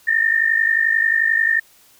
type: tone pair together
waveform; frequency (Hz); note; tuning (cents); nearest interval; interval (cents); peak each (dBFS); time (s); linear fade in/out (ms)
sine; 1788.7 / 1840; A6 / A#6; +28 / -23; unison; 49; -17; 0.07-1.6; 10
effects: white hiss -52 dBFS RMS until 1.99 s